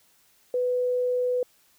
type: tone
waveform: sine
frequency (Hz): 497.1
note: B4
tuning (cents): +11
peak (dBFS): -22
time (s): 0.54-1.43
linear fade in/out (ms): 2
effects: white hiss -62 dBFS RMS until 1.78 s